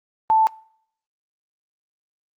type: tone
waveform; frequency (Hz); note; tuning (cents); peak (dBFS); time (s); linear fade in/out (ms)
sine; 881; A5; +2; -13; 0.3-0.47; 0
effects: noise-tail reverb RT60 0.6 s tail -23 dB re dry + Opus 24 kbps